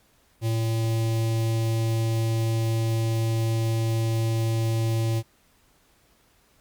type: tone with notch filter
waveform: square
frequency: 113 Hz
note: A2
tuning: 47 cents sharp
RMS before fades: -24 dBFS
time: 0.41-5.23 s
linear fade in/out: 50 ms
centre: 1400 Hz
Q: 0.86
effects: pink hiss -62 dBFS RMS until 6.6 s + Opus 48 kbps